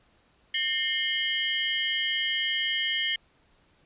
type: tone cluster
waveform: sine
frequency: 1821 / 2123 / 2958 / 3198 Hz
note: A#6 / C7 / F#7 / G7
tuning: -41 / +25 / -1 / +34 cents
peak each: -32 / -31 / -31 / -29 dBFS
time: 0.54-3.16 s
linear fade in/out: 5 ms
effects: pink hiss -64 dBFS RMS until 3.85 s + resampled to 8000 Hz